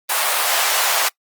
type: high-pass noise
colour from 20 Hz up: pink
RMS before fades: -18 dBFS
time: 0.09-1.09 s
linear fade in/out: 10 ms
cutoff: 670 Hz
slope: 24 dB/octave
effects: noise-tail reverb RT60 0.1 s tail -24 dB re dry + Opus 32 kbps